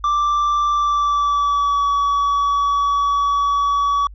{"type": "tone with pitch glide", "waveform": "triangle", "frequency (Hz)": [1174.7, 1136.7], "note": ["D6", "C#6"], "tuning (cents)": [0, 43], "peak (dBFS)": -13, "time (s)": [0.04, 4.07], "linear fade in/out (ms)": 2, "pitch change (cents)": -57, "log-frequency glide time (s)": [0.72, 1.86], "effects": ["added 50 Hz sine -35 dBFS peak until 4.14 s", "resampled to 16000 Hz"]}